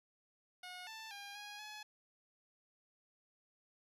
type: tone with pitch steps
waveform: 10% pulse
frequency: 725 / 885 / 806 / 825 / 848 Hz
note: F#5 / A5 / G5 / G#5 / G#5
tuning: -35 / +10 / +48 / -12 / +36 cents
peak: -39 dBFS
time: 0.63-1.83 s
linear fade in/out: 5 ms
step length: 240 ms
effects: low-pass 10000 Hz 12 dB/octave